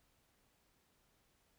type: silence
effects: pink hiss -75 dBFS RMS until 1.58 s

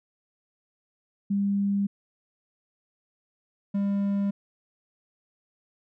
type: tone pair in turn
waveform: sine / triangle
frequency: 200 / 200 Hz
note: G3 / G3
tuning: +35 / +35 cents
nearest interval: unison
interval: 0 cents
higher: neither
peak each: -22 / -21 dBFS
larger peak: second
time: 1.3-1.87 / 3.74-4.31 s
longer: neither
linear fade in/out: 10 ms
effects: none

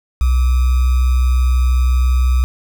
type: tone with sample-and-hold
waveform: sine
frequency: 62.9 Hz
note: B1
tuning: 32 cents sharp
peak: -10 dBFS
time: 0.21-2.44 s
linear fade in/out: 0 ms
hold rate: 1225 Hz
effects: none

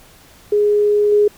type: tone with level steps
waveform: sine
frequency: 415.3 Hz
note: G#4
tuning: in tune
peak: -11 / -9 dBFS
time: 0.52-1.28 s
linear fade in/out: 5 ms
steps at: 1.12 s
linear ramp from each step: 2 ms
effects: pink hiss -46 dBFS RMS until 1.37 s

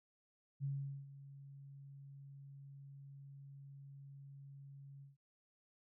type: tone with ADSR envelope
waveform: sine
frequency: 138.9 Hz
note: C#3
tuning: 4 cents sharp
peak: -36 dBFS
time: 0.6-5.17 s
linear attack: 40 ms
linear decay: 420 ms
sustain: -16 dB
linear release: 150 ms
effects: none

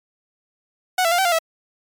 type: tone with pitch steps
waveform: sawtooth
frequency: 738 / 668 / 702 / 767 / 697 / 652 Hz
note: F#5 / E5 / F5 / G5 / F5 / E5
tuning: -5 / +23 / +9 / -38 / -4 / -19 cents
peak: -12 dBFS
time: 0.98-1.388 s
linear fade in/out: 5 ms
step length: 68 ms
effects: MP3 96 kbps

